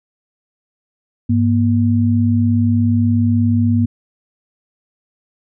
sine tone pair together, 101.3 / 238 Hz, G#2 / A#3, -43 / +36 cents, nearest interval octave + minor third, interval 1479 cents, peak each -14 dBFS, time 1.29-3.86 s, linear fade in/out 10 ms, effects none

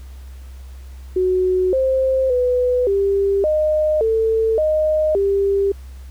sine tone with pitch steps, 369.6 / 526 / 497.5 / 395.7 / 614 / 445.8 / 618 / 396 Hz, F#4 / C5 / B4 / G4 / D#5 / A4 / D#5 / G4, -2 / +9 / +13 / +16 / -23 / +23 / -12 / +18 cents, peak -14 dBFS, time 1.16-5.72 s, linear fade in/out 5 ms, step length 570 ms, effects added 65 Hz sine -33 dBFS peak until 6.1 s + pink hiss -51 dBFS RMS until 6.1 s

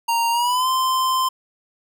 square tone with pitch glide, 930 to 1037.9 Hz, A#5 to C6, -4 to -14 cents, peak -18 dBFS, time 0.08-1.29 s, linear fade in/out 10 ms, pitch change +190 cents, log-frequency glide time 0.31-0.68 s, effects none

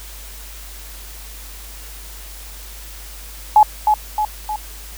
sine tone with echo, 850 Hz, G#5, 40 cents sharp, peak -5 dBFS, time 3.56-3.63 s, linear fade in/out 2 ms, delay 310 ms, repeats 3, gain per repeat -5 dB, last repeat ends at 4.56 s, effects added 50 Hz sine -35 dBFS peak until 4.97 s + white hiss -38 dBFS RMS until 4.97 s

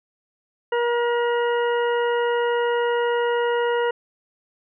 harmonic tone, 476.4 Hz, A#4, 38 cents sharp, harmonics 1 / 2 / 3 / 4 / 6, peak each -20 / -26 / -30 / -32 / -36 dBFS, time 0.72-3.91 s, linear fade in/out 5 ms, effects none

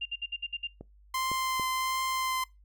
sine tone bursts, 2794 Hz, F7, in tune, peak -30 dBFS, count 7, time 0.01-0.674 s, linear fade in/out 10 ms, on 46 ms, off 57 ms
clicks, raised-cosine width 2 ms, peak -29 / -25 / -25 dBFS, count 3, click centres 0.81 / 1.316 / 1.597 s
sawtooth tone with vibrato, 1041 Hz, C6, 9 cents flat, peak -25 dBFS, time 1.14-2.44 s, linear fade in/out 5 ms, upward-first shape triangle, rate 1.4 Hz, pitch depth 11 cents each way
effects noise-tail reverb RT60 0.2 s tail -22 dB re dry + added 50 Hz sine -55 dBFS peak until 2.64 s

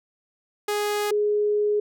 sawtooth / sine tone pair in turn, 415.3 / 417.3 Hz, G#4 / G#4, 0 / +8 cents, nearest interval unison, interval 8 cents, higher second, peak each -19 dBFS, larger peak neither, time 0.68-1.11 / 1.11-1.8 s, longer second, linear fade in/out 5 ms, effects none

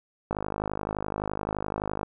click train, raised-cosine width 1 ms, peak -15 dBFS, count 90, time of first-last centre 0.31-2.031 s, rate 51.7 Hz, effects none

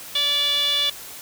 sawtooth tone with band-pass filter, 578 Hz, D5, 28 cents flat, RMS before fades -21 dBFS, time 0.15-0.9 s, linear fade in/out 5 ms, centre 3400 Hz, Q 9, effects white hiss -38 dBFS RMS until 1.21 s

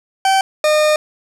40% pulse tone pair in turn, 772 / 609.6 Hz, G5 / D#5, -27 / -36 cents, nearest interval major third, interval 409 cents, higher first, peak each -10 dBFS, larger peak neither, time 0.25-0.41 / 0.64-0.96 s, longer second, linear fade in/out 2 ms, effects low-pass 10000 Hz 12 dB/octave + 8-bit

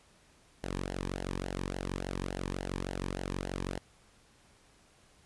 sawtooth tone with flanger, 46.25 Hz, F#1, in tune, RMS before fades -37 dBFS, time 0.63-3.79 s, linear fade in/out 10 ms, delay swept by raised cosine 0.82 to 1.48 ms, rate 3.5 Hz, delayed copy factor -0.75, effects pink hiss -63 dBFS RMS until 5.25 s + resampled to 24000 Hz

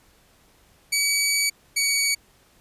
15% pulse tone pair in turn, 2274 / 2257 Hz, C#7 / C#7, +44 / +31 cents, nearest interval unison, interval 13 cents, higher first, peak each -13 dBFS, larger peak neither, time 0.92-1.5 / 1.76-2.15 s, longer first, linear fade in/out 10 ms, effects pink hiss -58 dBFS RMS until 2.6 s + resampled to 32000 Hz

